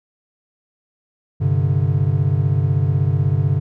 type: chord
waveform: triangle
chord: G suspended fourth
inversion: none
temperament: equal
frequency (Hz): 98 / 130.81 / 146.83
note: G2 / C3 / D3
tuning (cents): 0 / 0 / 0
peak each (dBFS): -17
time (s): 1.4-3.6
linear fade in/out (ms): 20
effects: none